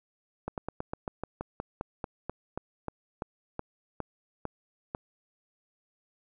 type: slowing click train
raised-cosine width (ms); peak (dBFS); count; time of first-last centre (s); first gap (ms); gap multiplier
1; -19; 19; 0.48-4.949; 98; 1.1
effects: none